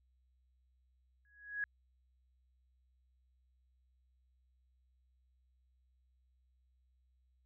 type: tone with exponential growth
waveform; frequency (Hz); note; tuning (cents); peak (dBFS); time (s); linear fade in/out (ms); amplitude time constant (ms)
sine; 1667; G#6; +6; -32; 1.25-1.64; 1; 84
effects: added 63 Hz sine -70 dBFS peak until 7.45 s